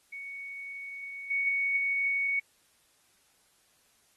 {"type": "tone with level steps", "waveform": "sine", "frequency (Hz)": 2227, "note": "C#7", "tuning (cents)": 7, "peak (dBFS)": [-38, -26], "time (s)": [0.12, 2.4], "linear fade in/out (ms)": 10, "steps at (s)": 1.3, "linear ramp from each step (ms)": 10, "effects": ["white hiss -67 dBFS RMS until 4.16 s", "AAC 32 kbps"]}